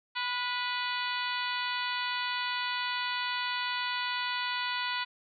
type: harmonic tone with a mistuned harmonic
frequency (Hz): 493.9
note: B4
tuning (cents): 0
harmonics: 2 / 3 / 4 / 5 / 6 / 7 / 8 / 9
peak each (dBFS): -35 / -37 / -38 / -39 / -40 / -40 / -41 / -42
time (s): 0.15-5.05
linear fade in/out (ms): 20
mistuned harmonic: 3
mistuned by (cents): -29
effects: none